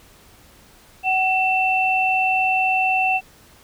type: tone pair together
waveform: sine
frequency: 754 / 2680 Hz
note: F#5 / E7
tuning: +32 / +28 cents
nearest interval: octave + minor seventh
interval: 2196 cents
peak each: -19 dBFS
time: 1.03-3.21 s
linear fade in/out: 50 ms
effects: pink hiss -50 dBFS RMS until 3.63 s